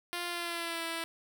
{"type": "tone with pitch glide", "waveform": "5% pulse", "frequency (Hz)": [349.2, 331.1], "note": ["F4", "E4"], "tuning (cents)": [0, 8], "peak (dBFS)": -23, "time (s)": [0.13, 1.04], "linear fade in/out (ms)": 0, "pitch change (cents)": -92, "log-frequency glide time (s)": [0.27, 0.83], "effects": []}